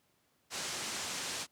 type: low-pass noise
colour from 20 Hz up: white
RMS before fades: -39 dBFS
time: 0.5-1.47 s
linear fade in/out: 50 ms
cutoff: 8000 Hz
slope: 24 dB/octave
effects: pink hiss -73 dBFS RMS until 1.51 s + high-pass 100 Hz 12 dB/octave